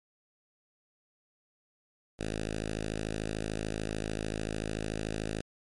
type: tone with notch filter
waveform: 5% pulse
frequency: 53.5 Hz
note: A1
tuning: 48 cents flat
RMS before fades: -35 dBFS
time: 2.19-5.41 s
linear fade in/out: 5 ms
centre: 1000 Hz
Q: 1.1
effects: MP3 48 kbps